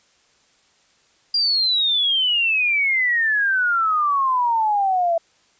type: exponential sweep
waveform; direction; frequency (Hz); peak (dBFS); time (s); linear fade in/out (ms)
sine; down; 4832 to 659.3; -16; 1.34-5.18; 5
effects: white hiss -59 dBFS RMS until 5.59 s + resampled to 16000 Hz